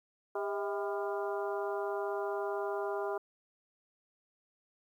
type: harmonic tone with a mistuned harmonic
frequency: 200.5 Hz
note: G3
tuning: 39 cents sharp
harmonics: 2 / 3 / 4 / 5 / 6 / 7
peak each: -35 / -39 / -41 / -43 / -45 / -46 dBFS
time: 0.35-3.18 s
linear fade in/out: 5 ms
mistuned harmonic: 3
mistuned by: +100 cents
effects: 11-bit